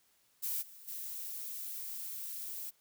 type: noise with level steps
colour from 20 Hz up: violet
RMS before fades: -36 / -54 / -42 dBFS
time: 0.42-2.71 s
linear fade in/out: 20 ms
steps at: 0.61 / 0.87 s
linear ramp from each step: 20 ms
effects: white hiss -71 dBFS RMS until 2.8 s